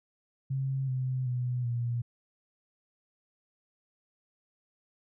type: tone with pitch steps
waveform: sine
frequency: 134.3 / 129.13 / 124.15 / 119.37 Hz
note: C3 / C3 / B2 / A#2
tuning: +46 / -22 / +9 / +42 cents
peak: -28 dBFS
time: 0.5-2.02 s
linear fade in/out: 10 ms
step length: 380 ms
effects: none